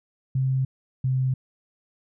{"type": "tone pair in turn", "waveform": "sine", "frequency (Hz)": [131.9, 130.23], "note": ["C3", "C3"], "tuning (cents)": [14, -8], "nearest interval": "unison", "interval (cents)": 22, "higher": "first", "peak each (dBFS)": -20, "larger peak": "neither", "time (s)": [[0.35, 0.65], [1.04, 1.34]], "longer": "neither", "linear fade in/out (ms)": 5, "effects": []}